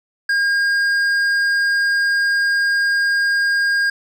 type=tone with hard clipping; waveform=sine; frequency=1618 Hz; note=G#6; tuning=46 cents flat; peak=-16 dBFS; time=0.29-3.9 s; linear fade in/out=5 ms; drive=7 dB; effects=none